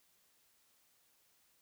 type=silence; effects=white hiss -72 dBFS RMS until 1.61 s